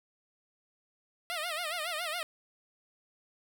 10% pulse tone with vibrato, 659.3 Hz, E5, in tune, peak -25 dBFS, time 1.3-2.23 s, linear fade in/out 0 ms, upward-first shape sine, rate 7.2 Hz, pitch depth 150 cents each way, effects none

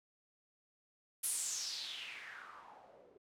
blue noise with low-pass filter sweep, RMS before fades -44 dBFS, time 1.23-3.18 s, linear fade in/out 10 ms, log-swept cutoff 11000 to 400 Hz, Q 4.6, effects none

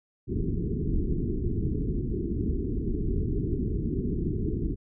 pink low-pass noise, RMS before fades -28 dBFS, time 0.27-4.76 s, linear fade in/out 50 ms, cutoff 420 Hz, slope 96 dB/octave, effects none

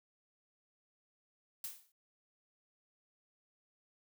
blue noise with exponential decay, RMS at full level -39 dBFS, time 1.64-1.92 s, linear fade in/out 2 ms, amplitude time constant 59 ms, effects none

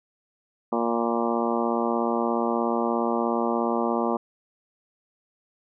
harmonic tone with a mistuned harmonic, 116.9 Hz, A#2, 5 cents sharp, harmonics 2 / 3 / 4 / 5 / 6 / 7 / 8 / 9 / 10, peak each -27 / -29 / -30 / -31 / -32 / -32 / -33 / -34 / -34 dBFS, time 0.72-4.17 s, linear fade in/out 5 ms, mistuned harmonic 8, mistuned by +26 cents, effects none

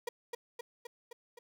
35% pulse tone with echo, 476.7 Hz, A#4, 39 cents sharp, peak -32 dBFS, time 0.07-0.09 s, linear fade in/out 5 ms, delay 260 ms, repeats 5, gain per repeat -3 dB, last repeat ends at 1.39 s, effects none

